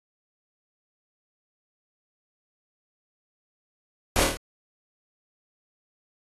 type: noise with echo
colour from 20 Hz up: pink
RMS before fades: -23 dBFS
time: 4.16-4.24 s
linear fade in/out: 0 ms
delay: 26 ms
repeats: 5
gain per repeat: -3 dB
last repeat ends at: 4.37 s
effects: AAC 32 kbps